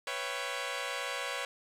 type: chord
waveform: 10% pulse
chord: C# half-diminished seventh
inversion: third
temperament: equal with one note detuned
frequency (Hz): 493.9 / 554.4 / 671.2 / 784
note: B4 / C#5 / E5 / G5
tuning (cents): 0 / 0 / +31 / 0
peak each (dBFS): -31 / -29 / -34 / -34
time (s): 0.07-1.45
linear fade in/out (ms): 2
effects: low-pass 9000 Hz 12 dB/octave + 10-bit